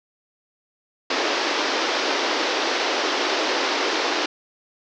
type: band-pass noise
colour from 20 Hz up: pink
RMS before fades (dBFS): -23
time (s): 1.1-4.26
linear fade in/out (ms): 5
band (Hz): 290 to 5700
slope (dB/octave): 48
effects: none